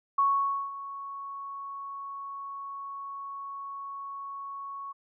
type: tone with ADSR envelope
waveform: sine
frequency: 1108.7 Hz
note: C#6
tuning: in tune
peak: -20 dBFS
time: 0.18-4.93 s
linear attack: 7 ms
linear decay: 520 ms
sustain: -16 dB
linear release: 19 ms
effects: none